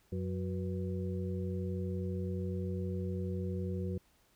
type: harmonic tone with a mistuned harmonic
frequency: 92.1 Hz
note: F#2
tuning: 7 cents flat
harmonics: 1 / 2 / 4 / 5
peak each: -36 / -38 / -42 / -45 dBFS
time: 0.12-3.98 s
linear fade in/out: 5 ms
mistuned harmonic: 5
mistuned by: +100 cents
effects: pink hiss -69 dBFS RMS until 4.35 s